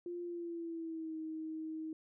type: tone with pitch glide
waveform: sine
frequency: 349.2 to 316.5 Hz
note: F4 to D#4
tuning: 0 to +30 cents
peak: -39 dBFS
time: 0.06-1.93 s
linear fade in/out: 2 ms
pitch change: -170 cents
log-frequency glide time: 0.23-1.17 s
effects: none